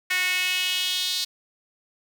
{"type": "tone with high-pass filter sweep", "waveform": "sawtooth", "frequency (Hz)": 366.5, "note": "F#4", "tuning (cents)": -16, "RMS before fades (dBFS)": -25, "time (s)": [0.1, 1.25], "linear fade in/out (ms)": 10, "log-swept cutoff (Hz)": [2000, 4100], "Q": 3.7, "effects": []}